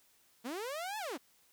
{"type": "linear two-way sweep", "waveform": "sawtooth", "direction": "up then down", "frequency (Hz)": [216.6, 887, 216.6], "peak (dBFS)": -34, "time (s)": [0.44, 1.18], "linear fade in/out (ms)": 20, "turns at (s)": 0.98, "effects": ["white hiss -68 dBFS RMS until 1.52 s"]}